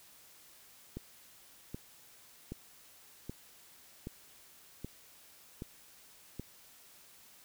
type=click train; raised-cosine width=3 ms; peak=-27 dBFS; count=8; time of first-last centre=0.97-6.396 s; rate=1.29 Hz; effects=white hiss -59 dBFS RMS until 7.44 s